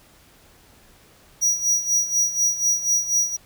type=tone with tremolo; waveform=square; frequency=5790 Hz; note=F#8; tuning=38 cents flat; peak=-16 dBFS; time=1.41-3.37 s; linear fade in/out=20 ms; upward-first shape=sine; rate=4.1 Hz; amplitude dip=75%; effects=pink hiss -53 dBFS RMS until 3.45 s